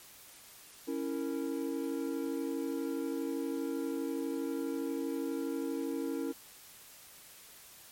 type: chord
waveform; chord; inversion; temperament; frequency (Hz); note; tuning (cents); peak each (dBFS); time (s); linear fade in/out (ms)
triangle; A# diminished; first; equal with one note detuned; 277.2 / 329.6 / 462.4; C#4 / E4 / A#4; 0 / 0 / -14; -34 / -35 / -37; 0.87-6.33; 20
effects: white hiss -54 dBFS RMS until 7.91 s + MP3 64 kbps